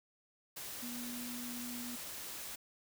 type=tone in noise; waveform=sine; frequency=242.5 Hz; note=B3; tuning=31 cents flat; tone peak=-43 dBFS; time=0.82-1.96 s; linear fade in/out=10 ms; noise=white; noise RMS=-45 dBFS; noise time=0.56-2.56 s; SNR=-1 dB; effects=none